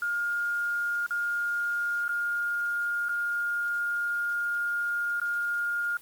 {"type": "tone with dropouts", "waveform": "sine", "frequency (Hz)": 1416, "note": "F6", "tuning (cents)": 23, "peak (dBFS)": -26, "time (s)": [0.02, 5.97], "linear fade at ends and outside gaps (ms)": 2, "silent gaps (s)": [[1.064, 1.107], [2.081, 2.091], [3.086, 3.092], [5.2, 5.215]], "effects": ["white hiss -52 dBFS RMS until 6.01 s", "Opus 48 kbps"]}